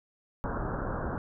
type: low-pass noise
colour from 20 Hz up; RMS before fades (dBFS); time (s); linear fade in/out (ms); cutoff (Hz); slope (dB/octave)
pink; -33; 0.44-1.18; 0; 1600; 96
effects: none